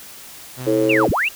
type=tone; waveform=sawtooth; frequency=127.3 Hz; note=C3; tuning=47 cents flat; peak=-24 dBFS; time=0.56-1.1 s; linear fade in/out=50 ms
type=harmonic tone; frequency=108.7 Hz; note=A2; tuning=21 cents flat; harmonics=3 / 4 / 5; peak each=-18 / -19 / -20 dBFS; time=0.66-1.07 s; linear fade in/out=20 ms
type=linear two-way sweep; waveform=sine; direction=down then up; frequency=2915 to 34.33 to 2915 Hz; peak=-16 dBFS; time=0.89-1.29 s; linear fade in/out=10 ms; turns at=1.1 s
effects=white hiss -39 dBFS RMS until 1.35 s